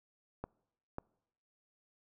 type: clicks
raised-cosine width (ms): 1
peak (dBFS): -25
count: 2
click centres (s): 0.44 / 0.984
effects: noise-tail reverb RT60 0.8 s tail -26 dB re dry